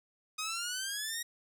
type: exponential sweep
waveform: 10% pulse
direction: up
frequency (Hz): 1244.5 to 1900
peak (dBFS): -26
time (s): 0.38-1.23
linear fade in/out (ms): 10
effects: none